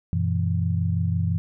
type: tone cluster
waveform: sine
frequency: 93.7 / 119.8 / 165.1 Hz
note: F#2 / A#2 / E3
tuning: +22 / +48 / +3 cents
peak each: -23 / -28 / -25 dBFS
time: 0.13-1.38 s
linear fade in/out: 0 ms
effects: none